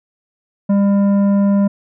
sine tone with tanh clipping, 200 Hz, G3, 35 cents sharp, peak -12 dBFS, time 0.69-1.68 s, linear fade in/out 10 ms, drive 10 dB, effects none

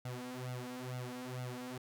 sawtooth tone with flanger, 125.6 Hz, B2, 30 cents sharp, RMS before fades -43 dBFS, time 0.05-1.78 s, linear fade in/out 5 ms, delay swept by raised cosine 1.4 to 4.3 ms, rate 2.2 Hz, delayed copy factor +1, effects none

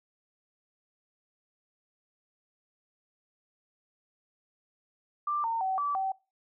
sine tone with pitch steps, 1182 / 912 / 760 / 1155 / 768 Hz, D6 / A#5 / F#5 / D6 / G5, +11 / -38 / +46 / -29 / -36 cents, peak -27 dBFS, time 5.27-6.12 s, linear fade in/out 5 ms, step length 170 ms, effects noise-tail reverb RT60 0.3 s tail -23 dB re dry

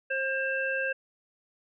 harmonic tone, 533 Hz, C5, 32 cents sharp, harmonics 1 / 3 / 5, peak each -32 / -29 / -35 dBFS, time 0.1-0.93 s, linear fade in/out 10 ms, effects none

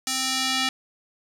square tone with band-pass filter sweep, 261.6 Hz, C4, in tune, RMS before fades -25 dBFS, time 0.07-0.69 s, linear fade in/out 2 ms, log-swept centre 6600 to 3500 Hz, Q 1.1, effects none

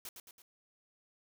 white noise with echo, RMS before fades -45 dBFS, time 0.05-0.09 s, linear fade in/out 2 ms, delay 110 ms, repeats 3, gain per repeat -5 dB, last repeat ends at 0.42 s, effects none

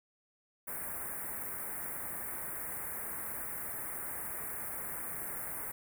white band-stop noise, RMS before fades -40 dBFS, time 0.67-5.72 s, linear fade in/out 10 ms, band 2100 to 9000 Hz, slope 48 dB/octave, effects none

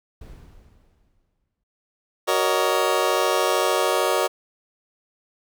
brown noise with exponential decay, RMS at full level -39 dBFS, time 0.21-1.64 s, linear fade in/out 5 ms, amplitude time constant 310 ms
25% pulse chord, D# minor seventh, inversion first, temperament just, 373.4 / 466.7 / 560 / 622.3 Hz, F#4 / A#4 / C#5 / D#5, +16 / +2 / +18 / 0 cents, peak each -21 dBFS, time 2.27-4.28 s, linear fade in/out 20 ms
effects none

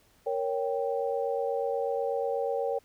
sine chord, G diminished, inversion first, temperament equal, 466.2 / 554.4 / 784 Hz, Bb4 / Db5 / G5, 0 / 0 / 0 cents, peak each -30 / -31 / -34 dBFS, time 0.26-2.79 s, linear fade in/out 10 ms, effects pink hiss -64 dBFS RMS until 2.84 s

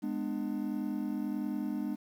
triangle chord, G# diminished, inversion none, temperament just, 207.7 / 249.2 / 299 Hz, G#3 / B3 / D4, 0 / +16 / +31 cents, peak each -34 / -35 / -34 dBFS, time 0.02-1.96 s, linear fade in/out 20 ms, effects 10-bit

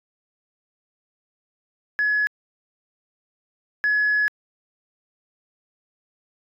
sine tone pair in turn, 1694 / 1694 Hz, G#6 / G#6, +34 / +34 cents, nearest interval unison, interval 0 cents, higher neither, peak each -17 / -16 dBFS, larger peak second, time 1.99-2.27 / 3.84-4.28 s, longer second, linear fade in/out 0 ms, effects tanh soft clip ceiling -14 dBFS

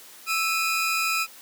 sawtooth tone pair together, 1318.5 / 2463 Hz, E6 / D#7, 0 / -18 cents, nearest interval major seventh, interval 1082 cents, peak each -22 dBFS, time 0.26-1.27 s, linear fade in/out 50 ms, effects white hiss -47 dBFS RMS until 1.41 s + high-pass 200 Hz 12 dB/octave

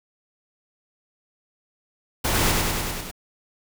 pink noise with echo, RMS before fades -23 dBFS, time 2.24-2.52 s, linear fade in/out 10 ms, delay 99 ms, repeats 6, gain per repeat -2 dB, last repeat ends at 3.114 s, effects none

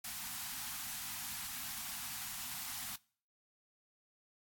white band-stop noise, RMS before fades -43 dBFS, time 0.04-2.96 s, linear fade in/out 5 ms, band 280 to 690 Hz, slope 96 dB/octave, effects noise-tail reverb RT60 0.5 s tail -24 dB re dry + AAC 64 kbps

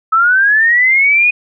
sine linear sweep, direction up, 1288 to 2489 Hz, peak -7 dBFS, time 0.12-1.31 s, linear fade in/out 10 ms, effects none

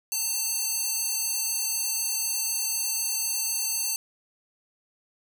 square tone with high-pass filter, 898 Hz, A5, 35 cents sharp, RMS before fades -28 dBFS, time 0.12-3.96 s, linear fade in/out 2 ms, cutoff 6800 Hz, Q 1.1, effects none

